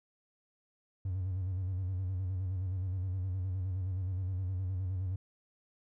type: tone with vibrato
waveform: triangle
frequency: 93.1 Hz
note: F#2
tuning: 11 cents sharp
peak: -29 dBFS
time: 1.05-5.16 s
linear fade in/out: 5 ms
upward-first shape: square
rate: 9.6 Hz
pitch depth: 55 cents each way
effects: tanh soft clip ceiling -27 dBFS